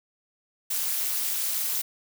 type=noise with amplitude modulation; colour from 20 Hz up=blue; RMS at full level=-24 dBFS; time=0.7-1.82 s; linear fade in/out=10 ms; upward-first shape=sine; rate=245 Hz; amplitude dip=85%; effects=none